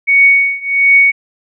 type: tone with tremolo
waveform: sine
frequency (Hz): 2230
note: C#7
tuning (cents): +10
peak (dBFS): -3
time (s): 0.07-1.12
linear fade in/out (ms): 20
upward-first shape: triangle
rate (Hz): 1.4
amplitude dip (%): 95
effects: none